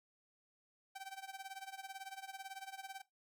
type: tone with tremolo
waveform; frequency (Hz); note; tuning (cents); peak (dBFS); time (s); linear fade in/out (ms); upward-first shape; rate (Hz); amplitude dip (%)
sawtooth; 775; G5; -20; -40; 0.95-3.02; 10; sine; 18; 85
effects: noise-tail reverb RT60 0.2 s tail -18 dB re dry